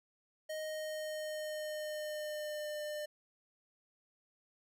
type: tone with pitch glide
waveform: square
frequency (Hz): 622.3 to 600.8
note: D#5 to D5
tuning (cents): 0 to +39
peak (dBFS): -39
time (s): 0.49-3.06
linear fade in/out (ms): 10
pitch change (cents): -61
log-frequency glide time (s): 0.6-2.77
effects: none